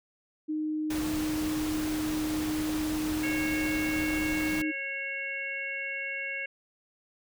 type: tone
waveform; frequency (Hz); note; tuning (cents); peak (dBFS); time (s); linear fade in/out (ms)
sine; 308.1; D#4; -17; -28; 0.48-4.72; 20
type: noise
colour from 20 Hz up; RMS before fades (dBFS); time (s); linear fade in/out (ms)
pink; -37; 0.9-4.62; 5
type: harmonic tone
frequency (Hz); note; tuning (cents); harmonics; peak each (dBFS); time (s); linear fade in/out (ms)
549; C#5; -17; 1 / 3 / 4 / 5; -44 / -38 / -34 / -39; 3.23-6.46; 5
effects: none